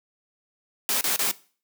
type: noise bursts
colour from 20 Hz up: white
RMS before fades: -24 dBFS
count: 3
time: 0.89-1.312 s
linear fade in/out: 0 ms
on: 120 ms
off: 31 ms
effects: noise-tail reverb RT60 0.4 s tail -19 dB re dry + high-pass 200 Hz 12 dB/octave